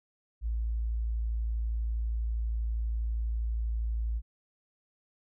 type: tone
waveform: sine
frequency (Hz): 56.2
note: A1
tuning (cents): +37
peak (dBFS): -28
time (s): 0.41-4.22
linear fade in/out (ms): 50
effects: none